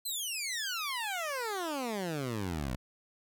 15% pulse exponential sweep, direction down, 4200 to 58.27 Hz, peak -27 dBFS, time 0.05-2.76 s, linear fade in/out 10 ms, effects none

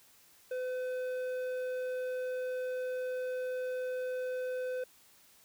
square tone with low-pass filter, 507 Hz, B4, 45 cents sharp, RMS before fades -36 dBFS, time 0.51-4.84 s, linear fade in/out 5 ms, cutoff 1700 Hz, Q 0.57, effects white hiss -62 dBFS RMS until 5.44 s

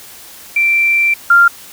sine tone pair in turn, 2349 / 1391.9 Hz, D7 / F6, 0 / -6 cents, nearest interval major sixth, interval 906 cents, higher first, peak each -9 / -4 dBFS, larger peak second, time 0.56-1.14 / 1.3-1.48 s, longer first, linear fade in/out 5 ms, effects white hiss -36 dBFS RMS until 1.72 s

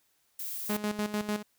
violet noise, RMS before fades -37 dBFS, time 0.39-0.77 s, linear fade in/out 5 ms
sawtooth tone with tremolo, 209.5 Hz, G#3, 15 cents sharp, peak -24 dBFS, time 0.69-1.43 s, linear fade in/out 10 ms, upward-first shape square, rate 6.7 Hz, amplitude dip 70%
effects white hiss -71 dBFS RMS until 1.58 s

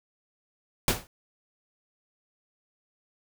pink noise with exponential decay, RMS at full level -19 dBFS, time 0.88-1.07 s, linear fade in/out 1 ms, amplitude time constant 41 ms, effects none

